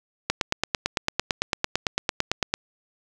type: click train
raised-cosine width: 0.2 ms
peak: -4 dBFS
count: 21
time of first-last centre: 0.3-2.54 s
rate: 8.93 Hz
effects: none